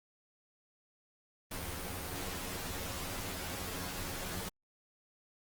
pink noise with comb filter, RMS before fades -40 dBFS, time 1.51-4.49 s, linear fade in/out 5 ms, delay 11 ms, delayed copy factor +1, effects Opus 24 kbps

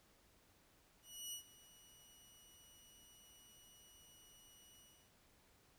15% pulse tone with ADSR envelope, 2927 Hz, F#7, 19 cents flat, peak -37 dBFS, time 1.02-5.14 s, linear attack 310 ms, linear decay 96 ms, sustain -19 dB, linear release 330 ms, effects pink hiss -71 dBFS RMS until 5.78 s

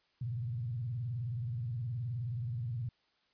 sine tone with vibrato, 119.1 Hz, A#2, 38 cents sharp, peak -34 dBFS, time 0.21-2.89 s, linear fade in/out 5 ms, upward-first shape square, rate 19 Hz, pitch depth 140 cents each way, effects white hiss -73 dBFS RMS until 3.33 s + resampled to 11025 Hz

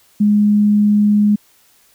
sine tone, 207.9 Hz, G#3, 2 cents sharp, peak -9 dBFS, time 0.2-1.36 s, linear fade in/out 10 ms, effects white hiss -53 dBFS RMS until 1.94 s

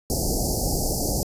pink band-stop noise, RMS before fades -24 dBFS, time 0.1-1.23 s, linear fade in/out 0 ms, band 820 to 4600 Hz, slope 96 dB/octave, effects resampled to 32000 Hz

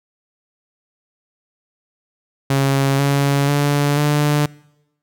sawtooth tone with pitch steps, 137.2 / 140.57 / 144.02 / 147.56 Hz, C#3 / C#3 / D3 / D3, -17 / +25 / -33 / +9 cents, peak -10 dBFS, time 2.5-4.46 s, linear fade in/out 5 ms, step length 490 ms, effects noise-tail reverb RT60 0.9 s tail -24 dB re dry

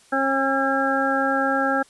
harmonic tone, 270.4 Hz, C#4, 43 cents flat, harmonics 1 / 2 / 3 / 5 / 6, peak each -25 / -25 / -25 / -25 / -25 dBFS, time 0.12-1.83 s, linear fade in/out 10 ms, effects white hiss -54 dBFS RMS until 1.89 s + resampled to 24000 Hz

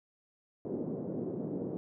white band-pass noise, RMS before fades -37 dBFS, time 0.65-1.77 s, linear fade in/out 0 ms, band 140 to 420 Hz, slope 24 dB/octave, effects none

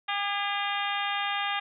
harmonic tone with a mistuned harmonic, 402.8 Hz, G4, 47 cents sharp, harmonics 2 / 3 / 4 / 5 / 6 / 7 / 8 / 9, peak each -32 / -34 / -35 / -36 / -37 / -37 / -38 / -39 dBFS, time 0.08-1.6 s, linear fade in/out 10 ms, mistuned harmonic 4, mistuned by +37 cents, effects none

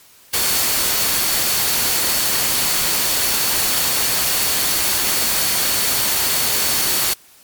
sine tone in noise, 4435 Hz, C#8, in tune, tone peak -27 dBFS, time 0.33-7.14 s, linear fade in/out 10 ms, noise white, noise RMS -18 dBFS, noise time 0.33-7.14 s, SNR -12 dB, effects white hiss -48 dBFS RMS until 7.43 s + MP3 96 kbps

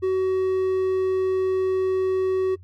triangle tone, 376.2 Hz, F#4, 29 cents sharp, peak -17 dBFS, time 0.02-2.56 s, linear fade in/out 20 ms, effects noise-tail reverb RT60 0.1 s tail -20 dB re dry + added 90 Hz sine -43 dBFS peak until 2.63 s

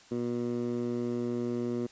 15% pulse tone with band-pass filter, 120.4 Hz, B2, 44 cents flat, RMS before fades -32 dBFS, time 0.11-1.87 s, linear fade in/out 10 ms, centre 300 Hz, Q 1.6, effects white hiss -56 dBFS RMS until 1.91 s + resampled to 16000 Hz

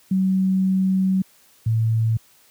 sine tone pair in turn, 189.2 / 112.5 Hz, F#3 / A2, +39 / +39 cents, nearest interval major sixth, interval 900 cents, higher first, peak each -16 dBFS, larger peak neither, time 0.11-1.22 / 1.66-2.17 s, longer first, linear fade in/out 5 ms, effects white hiss -55 dBFS RMS until 2.5 s + high-pass 60 Hz 12 dB/octave

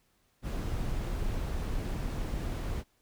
brown noise, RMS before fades -33 dBFS, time 0.42-2.84 s, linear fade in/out 50 ms, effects pink hiss -71 dBFS RMS until 3.01 s

